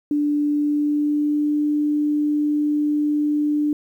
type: tone with pitch glide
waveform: sine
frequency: 293.7 to 296.9 Hz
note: D4 to D4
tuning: 0 to +19 cents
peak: -17 dBFS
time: 0.11-3.73 s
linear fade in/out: 2 ms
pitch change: +19 cents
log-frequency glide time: 0.48-1.57 s
effects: 9-bit